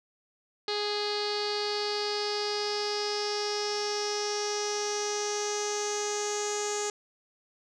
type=tone with low-pass filter sweep; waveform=sawtooth; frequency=415.3 Hz; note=G#4; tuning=in tune; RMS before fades=-31 dBFS; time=0.68-6.9 s; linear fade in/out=2 ms; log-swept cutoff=4300 to 6800 Hz; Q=7.1; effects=none